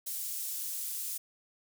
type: high-pass noise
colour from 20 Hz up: pink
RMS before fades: -37 dBFS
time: 0.06-1.18 s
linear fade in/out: 10 ms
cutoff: 9300 Hz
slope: 12 dB/octave
effects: none